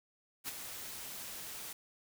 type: noise with ADSR envelope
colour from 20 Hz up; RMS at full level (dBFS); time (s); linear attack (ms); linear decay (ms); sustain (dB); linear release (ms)
white; -38; 0.44-1.73; 44; 18; -7; 3
effects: none